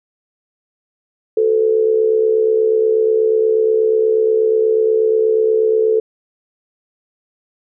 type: tone with amplitude modulation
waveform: sine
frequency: 439.7 Hz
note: A4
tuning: 1 cent flat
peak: -8 dBFS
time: 1.37-6 s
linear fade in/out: 5 ms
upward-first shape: sine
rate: 68.3 Hz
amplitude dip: 65%
effects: none